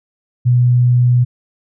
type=tone; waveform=sine; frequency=123.1 Hz; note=B2; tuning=5 cents flat; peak=-8 dBFS; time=0.45-1.25 s; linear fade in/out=20 ms; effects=none